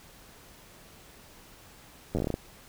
slowing click train, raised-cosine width 2 ms, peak -16 dBFS, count 10, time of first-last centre 2.15-2.341 s, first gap 10 ms, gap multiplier 1.18, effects pink hiss -53 dBFS RMS until 2.68 s

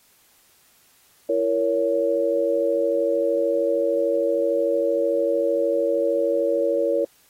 sine chord, A# diminished, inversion second, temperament just, 335.6 / 466.2 / 559.4 Hz, E4 / A#4 / C#5, +31 / 0 / +16 cents, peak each -26 / -23 / -21 dBFS, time 1.29-7.05 s, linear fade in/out 5 ms, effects white hiss -58 dBFS RMS until 7.29 s + AAC 48 kbps

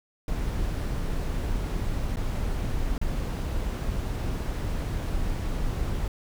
brown noise with dropouts, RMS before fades -28 dBFS, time 0.28-6.08 s, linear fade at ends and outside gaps 2 ms, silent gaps 2.16-2.169 / 2.98-3.014 s, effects none

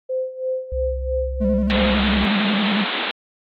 sine tone with tremolo, 517 Hz, C5, 21 cents flat, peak -19 dBFS, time 0.09-2 s, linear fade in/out 10 ms, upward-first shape sine, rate 3 Hz, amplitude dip 80%
sine tone with pitch glide, 65.3 to 66.1 Hz, C2 to C2, -3 to +18 cents, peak -23 dBFS, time 0.72-2.25 s, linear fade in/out 0 ms, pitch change +21 cents, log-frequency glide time 0.98-1.64 s
triangle tone with vibrato, 204.5 Hz, G#3, 26 cents flat, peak -16 dBFS, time 1.4-2.85 s, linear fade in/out 20 ms, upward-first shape square, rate 11 Hz, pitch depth 73 cents each way
white band-pass noise, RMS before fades -24 dBFS, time 1.7-3.11 s, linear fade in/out 0 ms, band 200 to 3900 Hz, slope 96 dB/octave
effects AAC 48 kbps

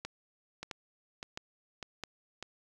two click trains, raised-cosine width 0.2 ms, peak -21 / -23 dBFS, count 4 / 4, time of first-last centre 0.05-2.037 / 0.63-2.426 s, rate 1.51 / 1.67 Hz, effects none

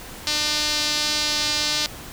sawtooth tone with band-pass filter, 299.9 Hz, D4, 36 cents sharp, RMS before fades -23 dBFS, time 0.27-1.86 s, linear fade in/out 0 ms, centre 4600 Hz, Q 2.3, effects pink hiss -38 dBFS RMS until 2.12 s

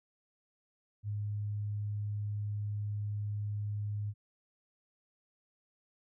sine tone, 103.83 Hz, G#2, in tune, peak -33 dBFS, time 1.03-4.14 s, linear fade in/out 50 ms, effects none

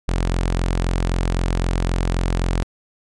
sawtooth tone, 43.84 Hz, F1, 7 cents sharp, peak -14 dBFS, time 0.08-2.63 s, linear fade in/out 0 ms, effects resampled to 22050 Hz

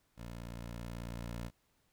15% pulse tone with level ramp, 58.27 Hz, A#1, in tune, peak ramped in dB -38 to -33 dBFS, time 0.16-1.51 s, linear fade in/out 50 ms, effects pink hiss -75 dBFS RMS until 1.92 s

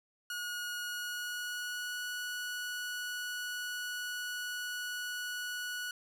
sawtooth tone with pitch glide, 1447 to 1468.9 Hz, F#6 to F#6, -39 to -13 cents, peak -33 dBFS, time 0.3-5.91 s, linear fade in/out 2 ms, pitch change +26 cents, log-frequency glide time 0.81-2.03 s, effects none

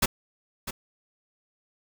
pink noise with echo, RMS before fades -21 dBFS, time 0.02-0.06 s, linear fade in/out 10 ms, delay 650 ms, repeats 1, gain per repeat -12 dB, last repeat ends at 0.71 s, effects none

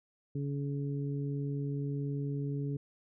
harmonic tone, 141.4 Hz, C#3, 35 cents sharp, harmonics 1 / 2 / 3, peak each -33 / -39 / -43 dBFS, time 0.35-2.77 s, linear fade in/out 5 ms, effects none

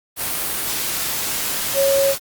sine tone in noise, 551 Hz, C#5, 11 cents flat, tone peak -14 dBFS, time 1.74-2.15 s, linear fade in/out 50 ms, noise white, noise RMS -23 dBFS, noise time 0.16-2.19 s, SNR +6 dB, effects Opus 32 kbps

